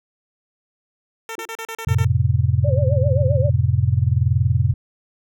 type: tone bursts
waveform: 10% pulse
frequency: 451.1 Hz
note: A4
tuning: 43 cents sharp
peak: -20 dBFS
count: 8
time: 1.29-2.047 s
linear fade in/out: 2 ms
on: 64 ms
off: 35 ms
type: tone with exponential decay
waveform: sine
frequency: 349.2 Hz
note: F4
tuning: in tune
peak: -27 dBFS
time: 1.38-1.48 s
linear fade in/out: 2 ms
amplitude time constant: 21 ms
type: chord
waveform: sine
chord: F major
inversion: none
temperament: equal with one note detuned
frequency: 89.14 / 110 / 130.81 Hz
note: F2 / A2 / C3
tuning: +36 / 0 / 0 cents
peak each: -19 dBFS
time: 1.87-4.74 s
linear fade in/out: 5 ms
type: tone with vibrato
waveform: sine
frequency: 548 Hz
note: C#5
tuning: 20 cents flat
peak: -21 dBFS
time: 2.64-3.5 s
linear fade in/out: 10 ms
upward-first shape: sine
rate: 7.6 Hz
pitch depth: 130 cents each way
effects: none